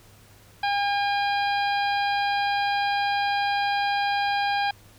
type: harmonic tone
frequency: 808 Hz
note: G#5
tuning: 48 cents flat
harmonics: 1 / 2 / 3 / 4 / 5 / 6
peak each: -23 / -29 / -33 / -35 / -37 / -39 dBFS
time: 0.63-4.71 s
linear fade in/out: 5 ms
effects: added 103 Hz sine -54 dBFS peak until 4.98 s + pink hiss -54 dBFS RMS until 4.98 s